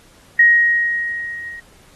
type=tone with level ramp; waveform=sine; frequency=1883 Hz; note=A#6; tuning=17 cents sharp; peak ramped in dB=-6 to -30 dBFS; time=0.39-1.6 s; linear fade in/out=5 ms; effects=pink hiss -50 dBFS RMS until 1.95 s + AAC 32 kbps